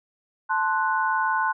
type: chord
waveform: sine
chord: F# diminished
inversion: first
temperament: equal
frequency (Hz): 880 / 1046.5 / 1480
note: A5 / C6 / F#6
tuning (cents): 0 / 0 / 0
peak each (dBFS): -25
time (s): 0.49-1.53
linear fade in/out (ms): 20
effects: none

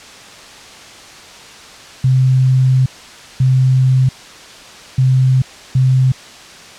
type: tone bursts at uneven times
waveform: sine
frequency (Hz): 130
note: C3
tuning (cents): -11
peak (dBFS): -8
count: 4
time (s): 2.04-2.86 / 3.4-4.09 / 4.98-5.42 / 5.75-6.12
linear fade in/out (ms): 5
effects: white hiss -36 dBFS RMS until 6.78 s + low-pass 6000 Hz 12 dB/octave

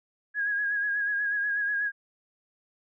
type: tone with vibrato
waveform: sine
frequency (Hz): 1652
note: G#6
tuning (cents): -10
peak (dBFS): -25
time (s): 0.34-1.92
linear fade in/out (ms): 50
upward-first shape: sine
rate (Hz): 8.2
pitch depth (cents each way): 39
effects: none

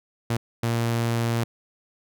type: tone bursts at uneven times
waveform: sawtooth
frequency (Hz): 116.54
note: A#2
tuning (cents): 0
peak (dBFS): -18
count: 2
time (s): 0.3-0.37 / 0.63-1.44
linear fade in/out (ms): 5
effects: none

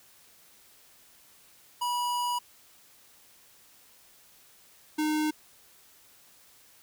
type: tone pair in turn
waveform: square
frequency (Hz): 973 / 306.5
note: B5 / D#4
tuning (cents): -26 / -26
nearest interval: octave + minor sixth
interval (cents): 2000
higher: first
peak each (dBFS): -28 / -26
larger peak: second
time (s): 1.81-2.39 / 4.98-5.31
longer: first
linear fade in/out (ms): 10
effects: white hiss -58 dBFS RMS until 6.82 s

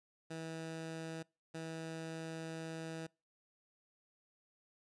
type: tone bursts at uneven times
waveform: 15% pulse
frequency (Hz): 162.1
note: E3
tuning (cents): -29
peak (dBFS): -36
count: 2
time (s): 0.3-1.23 / 1.54-3.07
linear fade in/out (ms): 10
effects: noise-tail reverb RT60 0.3 s tail -26 dB re dry + resampled to 22050 Hz

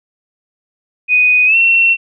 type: tone with pitch glide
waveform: sine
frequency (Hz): 2489 to 2714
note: D#7 to E7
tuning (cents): 0 to +50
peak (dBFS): -7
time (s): 1.08-1.97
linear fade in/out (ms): 50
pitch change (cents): +150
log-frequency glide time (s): 1.46-1.56
effects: none

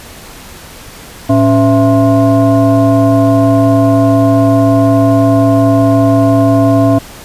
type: tone with frequency modulation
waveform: sine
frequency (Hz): 277.2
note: C#4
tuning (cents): 0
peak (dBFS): -5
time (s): 1.29-6.99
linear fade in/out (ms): 10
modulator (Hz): 389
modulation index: 1.2
effects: pink hiss -32 dBFS RMS until 7.24 s + resampled to 32000 Hz

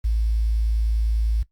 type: tone with quantisation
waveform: sine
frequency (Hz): 55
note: A1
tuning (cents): 0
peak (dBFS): -18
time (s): 0.04-1.43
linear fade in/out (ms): 10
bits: 8
effects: noise-tail reverb RT60 0.1 s tail -18 dB re dry + Opus 48 kbps

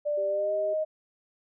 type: tone with pitch glide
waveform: sine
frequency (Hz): 590 to 623.3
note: D5 to D#5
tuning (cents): +8 to +3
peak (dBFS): -25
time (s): 0.05-0.85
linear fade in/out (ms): 20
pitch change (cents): +95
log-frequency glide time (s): 0.28-0.53
type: tone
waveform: sine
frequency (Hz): 394.4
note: G4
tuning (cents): +11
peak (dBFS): -35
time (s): 0.17-0.74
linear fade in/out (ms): 10
effects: none

